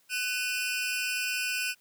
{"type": "tone cluster", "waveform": "sawtooth", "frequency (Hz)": [1500, 2471, 2697], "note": ["F#6", "D#7", "E7"], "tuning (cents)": [23, -13, 39], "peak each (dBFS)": -30, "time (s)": [0.09, 1.75], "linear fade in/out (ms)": 50, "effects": ["white hiss -66 dBFS RMS until 1.8 s", "high-pass 100 Hz 12 dB/octave"]}